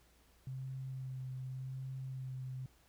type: tone with vibrato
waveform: sine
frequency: 130.81 Hz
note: C3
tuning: in tune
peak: -40 dBFS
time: 0.47-2.66 s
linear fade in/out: 2 ms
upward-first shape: sine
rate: 0.87 Hz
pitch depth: 18 cents each way
effects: added 60 Hz sine -69 dBFS peak until 2.88 s + pink hiss -69 dBFS RMS until 2.88 s